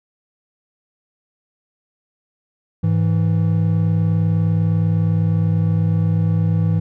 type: tone pair together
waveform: triangle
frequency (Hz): 103.83 / 163.61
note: G#2 / E3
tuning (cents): 0 / -13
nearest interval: minor sixth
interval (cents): 787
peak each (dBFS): -15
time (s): 2.83-6.8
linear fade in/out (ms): 10
effects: none